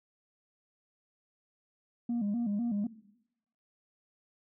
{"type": "tone with vibrato", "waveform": "sine", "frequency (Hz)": 220, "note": "A3", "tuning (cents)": 0, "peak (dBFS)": -27, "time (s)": [2.09, 2.87], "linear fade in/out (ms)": 5, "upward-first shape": "square", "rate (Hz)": 4, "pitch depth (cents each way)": 130, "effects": ["noise-tail reverb RT60 0.8 s tail -18 dB re dry", "tanh soft clip ceiling -27 dBFS"]}